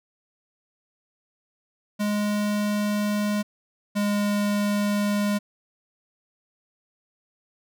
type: tone pair in turn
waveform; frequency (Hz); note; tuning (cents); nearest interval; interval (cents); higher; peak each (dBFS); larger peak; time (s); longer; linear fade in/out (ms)
square; 207.7 / 205.4; G#3 / G#3; 0 / -19; unison; 19; first; -23 / -22; second; 1.99-3.43 / 3.95-5.39; neither; 20
effects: none